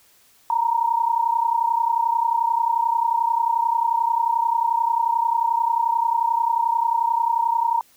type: tone pair together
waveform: sine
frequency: 918 / 949.3 Hz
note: A#5 / A#5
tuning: -27 / +31 cents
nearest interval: minor second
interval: 58 cents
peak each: -20 / -21 dBFS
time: 0.5-7.81 s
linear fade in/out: 2 ms
effects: white hiss -56 dBFS RMS until 7.96 s